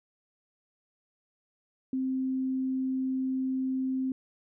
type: tone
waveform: sine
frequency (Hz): 261.6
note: C4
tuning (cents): 0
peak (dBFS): -27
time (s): 1.93-4.12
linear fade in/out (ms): 2
effects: none